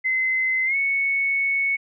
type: tone with pitch glide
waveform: sine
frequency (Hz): 2053 to 2213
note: C7 to C#7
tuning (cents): -33 to -3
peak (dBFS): -19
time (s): 0.04-1.77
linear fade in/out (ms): 20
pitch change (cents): +130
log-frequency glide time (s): 0.65-0.76
effects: none